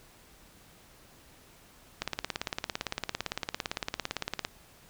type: click train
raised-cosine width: 0.2 ms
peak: -13 dBFS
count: 44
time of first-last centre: 2.02-4.449 s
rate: 17.7 Hz
effects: pink hiss -57 dBFS RMS until 4.89 s